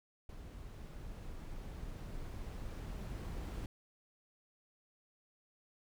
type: noise with level ramp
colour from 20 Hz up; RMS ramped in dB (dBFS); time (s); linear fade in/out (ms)
brown; -49 to -41; 0.29-3.66; 2
effects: none